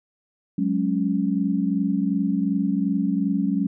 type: chord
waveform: sine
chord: F# suspended second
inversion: none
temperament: equal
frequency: 185 / 207.7 / 277.2 Hz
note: F#3 / G#3 / C#4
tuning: 0 / 0 / 0 cents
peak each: -24 dBFS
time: 0.58-3.67 s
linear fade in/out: 5 ms
effects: none